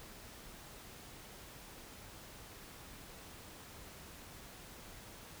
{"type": "silence", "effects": ["pink hiss -53 dBFS RMS until 5.4 s"]}